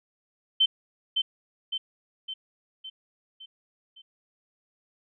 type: tone with echo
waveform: sine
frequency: 3088 Hz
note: G7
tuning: 27 cents flat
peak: -17 dBFS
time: 0.6-0.66 s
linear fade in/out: 10 ms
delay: 560 ms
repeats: 6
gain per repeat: -5 dB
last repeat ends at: 4.02 s
effects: none